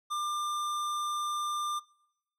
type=tone with hard clipping; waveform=sine; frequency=1195 Hz; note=D6; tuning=30 cents sharp; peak=-32 dBFS; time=0.1-1.8 s; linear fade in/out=20 ms; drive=15 dB; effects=noise-tail reverb RT60 0.9 s tail -23 dB re dry